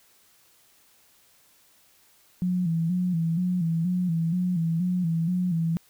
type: tone with vibrato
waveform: sine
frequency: 172.5 Hz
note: F3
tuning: 21 cents flat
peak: -22 dBFS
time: 2.42-5.77 s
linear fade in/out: 0 ms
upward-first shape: square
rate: 2.1 Hz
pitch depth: 81 cents each way
effects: white hiss -60 dBFS RMS until 5.89 s